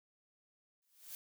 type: noise with exponential growth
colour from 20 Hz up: blue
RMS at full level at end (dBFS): -44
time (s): 0.82-1.15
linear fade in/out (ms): 1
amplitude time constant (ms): 70
effects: none